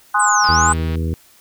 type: chord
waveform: sine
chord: Ab dominant seventh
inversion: none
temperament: equal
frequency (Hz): 830.6 / 1046.5 / 1244.5 / 1480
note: Ab5 / C6 / Eb6 / Gb6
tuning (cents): 0 / 0 / 0 / 0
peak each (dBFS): -18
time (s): 0.14-0.73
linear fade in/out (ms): 10
type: linear two-way sweep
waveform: sine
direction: down then up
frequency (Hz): 8372 to 4604 to 8372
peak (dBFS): -18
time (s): 0.19-0.74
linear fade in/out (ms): 10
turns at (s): 0.5
type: click train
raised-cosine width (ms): 0.3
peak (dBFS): -18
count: 83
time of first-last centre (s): 0.44-0.956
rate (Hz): 159
type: harmonic tone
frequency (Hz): 81.1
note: E2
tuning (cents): -28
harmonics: 1 / 2 / 3 / 4 / 5 / 6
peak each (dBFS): -19 / -25 / -29 / -31 / -33 / -35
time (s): 0.49-1.14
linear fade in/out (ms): 0
effects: white hiss -50 dBFS RMS until 1.4 s